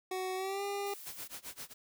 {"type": "tone with pitch glide", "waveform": "25% pulse", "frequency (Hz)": [372.9, 402], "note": ["F#4", "G4"], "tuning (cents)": [14, 44], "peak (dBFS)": -31, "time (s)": [0.11, 0.94], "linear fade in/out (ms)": 5, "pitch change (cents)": 130, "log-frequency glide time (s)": [0.35, 0.63]}
{"type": "noise", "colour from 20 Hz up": "blue", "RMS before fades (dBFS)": -49, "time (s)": [0.86, 1.28], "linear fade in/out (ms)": 10}
{"type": "noise with tremolo", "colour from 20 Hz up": "white", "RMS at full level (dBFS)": -43, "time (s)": [1.05, 1.74], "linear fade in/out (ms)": 20, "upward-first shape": "sine", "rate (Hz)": 7.5, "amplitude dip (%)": 95}
{"effects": []}